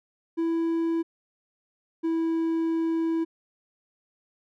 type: tone pair in turn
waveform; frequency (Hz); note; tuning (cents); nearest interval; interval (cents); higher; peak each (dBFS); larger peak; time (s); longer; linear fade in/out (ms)
triangle; 330.7 / 327.7; E4 / E4; +6 / -10; unison; 16; first; -21; neither; 0.37-1.03 / 2.03-3.25; second; 20
effects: none